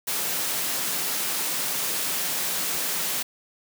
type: high-pass noise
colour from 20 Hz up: white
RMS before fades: -27 dBFS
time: 0.07-3.23 s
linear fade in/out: 10 ms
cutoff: 130 Hz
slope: 96 dB/octave
effects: none